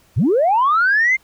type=linear sweep; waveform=sine; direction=up; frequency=78.6 to 2136 Hz; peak=-11 dBFS; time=0.16-1.17 s; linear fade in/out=20 ms; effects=tanh soft clip ceiling -8 dBFS + pink hiss -55 dBFS RMS until 1.23 s